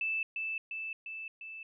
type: tone with echo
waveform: sine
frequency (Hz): 2637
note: E7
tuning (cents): 0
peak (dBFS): -30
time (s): 0.01-0.23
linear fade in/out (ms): 2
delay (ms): 350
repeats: 4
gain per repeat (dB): -3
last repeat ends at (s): 1.63
effects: none